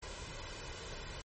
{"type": "noise with comb filter", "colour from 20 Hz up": "pink", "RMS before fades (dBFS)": -45, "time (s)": [0.02, 1.22], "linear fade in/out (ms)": 10, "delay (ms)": 2, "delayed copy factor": 0.55, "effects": ["MP3 32 kbps"]}